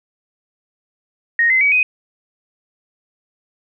sine tone with pitch steps, 1865 / 2057 / 2270 / 2504 Hz, A#6 / C7 / C#7 / D#7, 0 / -30 / +41 / +10 cents, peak -11 dBFS, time 1.39-1.83 s, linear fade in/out 2 ms, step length 110 ms, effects none

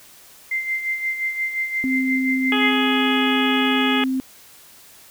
sine tone with tremolo, 2086 Hz, C7, 6 cents flat, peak -19 dBFS, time 0.51-2.72 s, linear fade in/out 5 ms, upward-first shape sine, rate 5.7 Hz, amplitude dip 60%
sine tone, 261.6 Hz, C4, in tune, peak -19 dBFS, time 1.84-4.2 s, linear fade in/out 0 ms
harmonic tone, 418.5 Hz, G#4, 13 cents sharp, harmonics 1 / 2 / 3 / 4 / 5 / 6 / 7 / 8, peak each -27 / -27 / -27 / -27 / -27 / -27 / -27 / -27 dBFS, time 2.52-4.04 s, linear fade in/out 2 ms
effects white hiss -47 dBFS RMS until 5.1 s

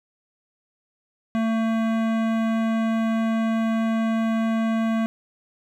sine tone with hard clipping, 224.6 Hz, A3, 36 cents sharp, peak -22 dBFS, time 1.35-5.06 s, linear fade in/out 0 ms, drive 17 dB, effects none

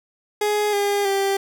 30% pulse tone with pitch steps, 417.9 / 405.3 / 393.1 Hz, G#4 / G#4 / G4, +11 / -42 / +5 cents, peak -16 dBFS, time 0.41-1.37 s, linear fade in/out 5 ms, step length 320 ms, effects none

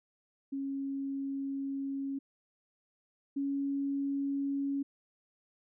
sine tone pair in turn, 274.3 / 278.3 Hz, C#4 / C#4, -18 / +7 cents, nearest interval unison, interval 25 cents, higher second, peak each -33 / -30 dBFS, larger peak second, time 0.52-2.19 / 3.36-4.83 s, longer first, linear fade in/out 10 ms, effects none

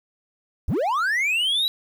triangle linear sweep, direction up, 36.18 to 3951 Hz, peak -18 dBFS, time 0.68-1.68 s, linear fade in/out 0 ms, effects 9-bit

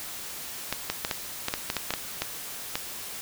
clicks, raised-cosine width 0.2 ms, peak -9 dBFS, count 12, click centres 0.726 / 0.9 / 1.049 / 1.112 / 1.484 / 1.539 / 1.701 / 1.767 / 1.906 / 1.938 / 2.22 / 2.755 s, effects white hiss -38 dBFS RMS until 3.21 s

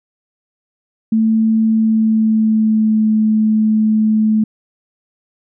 sine tone with pitch glide, 221.6 to 216.8 Hz, A3 to A3, +13 to -25 cents, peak -10 dBFS, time 1.12-4.44 s, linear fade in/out 5 ms, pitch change -38 cents, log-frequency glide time 1.67-3.08 s, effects none

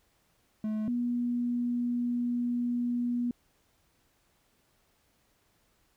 triangle / sine tone pair in turn, 215.4 / 241.8 Hz, A3 / B3, -37 / -36 cents, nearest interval major second, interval 201 cents, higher second, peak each -27 dBFS, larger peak neither, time 0.64-0.88 / 0.88-3.31 s, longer second, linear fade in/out 2 ms, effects pink hiss -70 dBFS RMS until 5.96 s

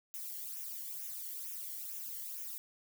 violet noise with flanger, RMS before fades -43 dBFS, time 0.14-2.58 s, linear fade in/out 0 ms, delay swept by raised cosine 0.22 to 0.82 ms, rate 2.2 Hz, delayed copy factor -0.65, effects none

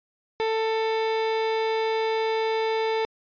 30% pulse tone, 444.1 Hz, A4, 16 cents sharp, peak -20 dBFS, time 0.4-3.05 s, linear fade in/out 0 ms, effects resampled to 11025 Hz

